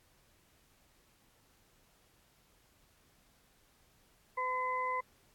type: harmonic tone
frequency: 508 Hz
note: B4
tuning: 49 cents sharp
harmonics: 1 / 2 / 4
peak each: -41 / -33 / -40 dBFS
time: 4.37-5.01 s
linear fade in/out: 10 ms
effects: pink hiss -68 dBFS RMS until 5.34 s + AAC 64 kbps